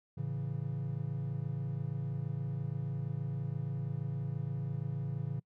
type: chord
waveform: triangle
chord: A major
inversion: none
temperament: equal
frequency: 110 / 138.59 / 164.81 Hz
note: A2 / C#3 / E3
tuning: 0 / 0 / 0 cents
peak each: -38 / -34 / -39 dBFS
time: 0.17-5.4 s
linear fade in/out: 10 ms
effects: noise-tail reverb RT60 0.1 s tail -26 dB re dry